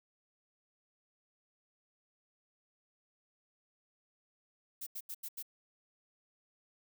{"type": "noise bursts", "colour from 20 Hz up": "violet", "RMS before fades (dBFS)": -42, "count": 5, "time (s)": [4.81, 5.427], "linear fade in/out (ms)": 10, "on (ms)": 57, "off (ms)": 83, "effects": []}